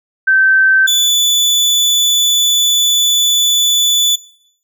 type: tone pair in turn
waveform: sine / 30% pulse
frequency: 1548 / 3475 Hz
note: G6 / A7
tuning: -22 / -22 cents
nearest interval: octave + major second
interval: 1400 cents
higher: second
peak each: -7 dBFS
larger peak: neither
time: 0.27-0.87 / 0.87-4.16 s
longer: second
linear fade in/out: 10 ms
effects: noise-tail reverb RT60 0.7 s tail -20 dB re dry